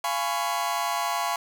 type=chord; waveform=40% pulse; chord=C# dominant seventh; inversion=first; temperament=just; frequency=693 / 831.5 / 997.9 / 1108.7 Hz; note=E#5 / G#5 / B5 / C#6; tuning=-14 / +2 / +18 / 0 cents; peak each=-30 dBFS; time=0.04-1.36 s; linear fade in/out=2 ms; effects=none